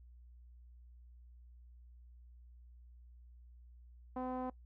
sawtooth tone with low-pass filter, 254.8 Hz, C4, 46 cents flat, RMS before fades -40 dBFS, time 4.16-4.5 s, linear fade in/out 5 ms, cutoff 890 Hz, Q 2.5, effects noise-tail reverb RT60 0.1 s tail -21 dB re dry + added 60 Hz sine -55 dBFS peak until 4.65 s

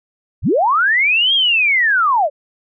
sine linear two-way sweep, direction up then down, 36.71 to 3293 to 538 Hz, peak -11 dBFS, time 0.42-2.3 s, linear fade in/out 50 ms, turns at 1.34 s, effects none

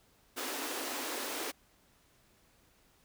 pink high-pass noise, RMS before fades -38 dBFS, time 0.36-1.52 s, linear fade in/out 20 ms, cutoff 250 Hz, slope 96 dB/octave, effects pink hiss -67 dBFS RMS until 3.04 s

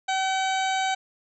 harmonic tone, 763 Hz, G5, 47 cents flat, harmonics 1 / 2 / 3 / 4 / 5 / 6 / 8 / 9 / 10, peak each -24 / -31 / -33 / -36 / -35 / -43 / -42 / -44 / -42 dBFS, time 0.08-0.95 s, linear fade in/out 10 ms, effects none

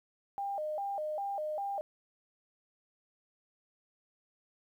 sine tone with vibrato, 698.5 Hz, F5, in tune, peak -33 dBFS, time 0.38-1.81 s, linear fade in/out 0 ms, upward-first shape square, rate 2.5 Hz, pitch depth 230 cents each way, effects 11-bit

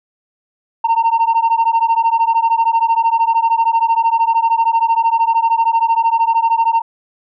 sine beating tone pair, 908 / 921 Hz, A#5 / A#5, -46 / -21 cents, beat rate 13 Hz, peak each -12 dBFS, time 0.84-6.82 s, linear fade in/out 10 ms, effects tanh soft clip ceiling -8 dBFS

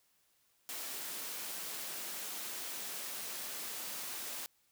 white high-pass noise, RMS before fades -42 dBFS, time 0.69-4.46 s, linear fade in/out 0 ms, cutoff 200 Hz, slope 12 dB/octave, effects white hiss -73 dBFS RMS until 4.71 s

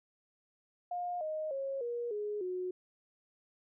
sine tone with pitch steps, 710 / 621.7 / 544.3 / 476.6 / 417.3 / 365.4 Hz, F5 / D#5 / C#5 / A#4 / G#4 / F#4, +28 / -2 / -32 / +38 / +8 / -22 cents, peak -34 dBFS, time 0.91-2.71 s, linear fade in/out 5 ms, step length 300 ms, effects none

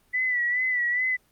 sine tone with vibrato, 1975.5 Hz, B6, in tune, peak -22 dBFS, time 0.13-1.17 s, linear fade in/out 20 ms, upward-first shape sine, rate 2.4 Hz, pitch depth 53 cents each way, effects pink hiss -64 dBFS RMS until 1.31 s + Opus 24 kbps

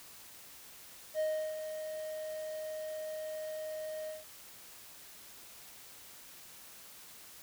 triangle tone with ADSR envelope, 622.3 Hz, D#5, in tune, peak -27 dBFS, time 1.14-4.25 s, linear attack 53 ms, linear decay 350 ms, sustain -9 dB, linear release 170 ms, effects white hiss -53 dBFS RMS until 7.42 s

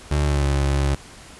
30% pulse tone with pitch glide, 73.42 to 69.54 Hz, D2 to C#2, 0 to +6 cents, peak -15 dBFS, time 0.11-0.95 s, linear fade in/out 5 ms, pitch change -94 cents, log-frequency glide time 0.24-0.45 s, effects pink hiss -43 dBFS RMS until 1.39 s + resampled to 24000 Hz

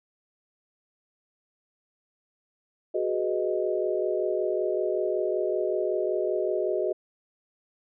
sine chord, G# minor seventh, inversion third, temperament equal, 370 / 415.3 / 493.9 / 622.3 Hz, F#4 / G#4 / B4 / D#5, 0 / 0 / 0 / 0 cents, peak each -28 / -30 / -33 / -29 dBFS, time 2.94-6.93 s, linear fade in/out 10 ms, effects none

